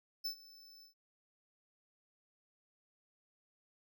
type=tone with ADSR envelope; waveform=square; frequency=5274 Hz; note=E8; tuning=in tune; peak=-35 dBFS; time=0.24-0.94 s; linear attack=17 ms; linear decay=92 ms; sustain=-21 dB; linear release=110 ms; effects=none